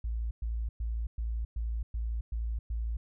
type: tone bursts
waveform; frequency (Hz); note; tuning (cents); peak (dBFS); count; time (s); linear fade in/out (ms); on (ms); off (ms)
sine; 56.5; A1; +47; -30; 8; 0.04-2.97; 5; 270; 110
effects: none